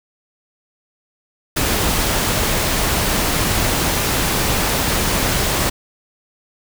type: noise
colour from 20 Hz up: pink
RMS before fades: -18 dBFS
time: 1.56-5.7 s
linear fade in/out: 10 ms
effects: none